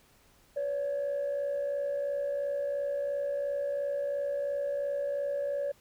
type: tone pair together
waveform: sine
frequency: 506 / 568.9 Hz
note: B4 / C#5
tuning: +42 / +45 cents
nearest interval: major second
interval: 203 cents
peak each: -37 / -28 dBFS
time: 0.56-5.72 s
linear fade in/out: 10 ms
effects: tanh soft clip ceiling -26 dBFS + pink hiss -63 dBFS RMS until 5.8 s